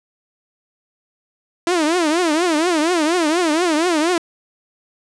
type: tone with vibrato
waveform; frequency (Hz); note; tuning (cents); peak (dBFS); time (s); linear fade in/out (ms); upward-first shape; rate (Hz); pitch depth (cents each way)
sawtooth; 329.6; E4; 0; -11; 1.67-4.18; 2; triangle; 4.2; 210
effects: resampled to 22050 Hz + 7-bit